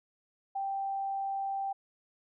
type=tone; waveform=sine; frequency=784 Hz; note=G5; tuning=in tune; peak=-31 dBFS; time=0.55-1.73 s; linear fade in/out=10 ms; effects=none